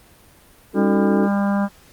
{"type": "chord", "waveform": "sine", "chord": "D# half-diminished seventh", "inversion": "third", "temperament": "equal", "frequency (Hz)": [277.2, 311.1, 370, 440], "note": ["C#4", "D#4", "F#4", "A4"], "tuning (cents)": [0, 0, 0, 0], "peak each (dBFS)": -23, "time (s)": [0.73, 1.29], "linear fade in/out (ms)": 50}
{"type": "harmonic tone", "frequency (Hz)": 200.2, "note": "G3", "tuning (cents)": 37, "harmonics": [1, 3, 4, 5, 6, 7, 8], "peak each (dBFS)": [-17, -27, -29, -31, -33, -34, -35], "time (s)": [0.74, 1.69], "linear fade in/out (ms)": 50}
{"effects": ["pink hiss -50 dBFS RMS until 1.92 s", "Opus 32 kbps"]}